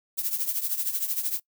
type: noise with tremolo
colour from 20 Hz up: violet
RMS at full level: -25 dBFS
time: 0.17-1.4 s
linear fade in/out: 20 ms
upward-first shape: triangle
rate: 13 Hz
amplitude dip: 80%
effects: noise-tail reverb RT60 0.1 s tail -21 dB re dry